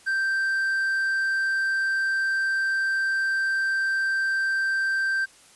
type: tone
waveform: triangle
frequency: 1567 Hz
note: G6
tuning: 1 cent flat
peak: -20 dBFS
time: 0.06-5.26 s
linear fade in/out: 20 ms
effects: white hiss -53 dBFS RMS until 5.55 s + resampled to 24000 Hz